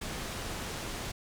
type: low-pass noise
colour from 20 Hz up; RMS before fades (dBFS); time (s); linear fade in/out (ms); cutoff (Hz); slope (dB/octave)
pink; -38; 0.01-1.12; 10; 9300; 12
effects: none